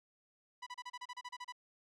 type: tone bursts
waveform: sawtooth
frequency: 987.8 Hz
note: B5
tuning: in tune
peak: -39 dBFS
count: 12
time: 0.62-1.524 s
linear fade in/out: 10 ms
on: 46 ms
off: 32 ms
effects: low-pass 6000 Hz 12 dB/octave